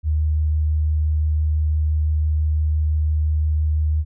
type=tone with vibrato; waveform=sine; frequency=76.8 Hz; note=D#2; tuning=22 cents flat; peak=-16 dBFS; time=0.03-4.05 s; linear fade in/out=50 ms; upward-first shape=triangle; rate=5.9 Hz; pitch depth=9 cents each way; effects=none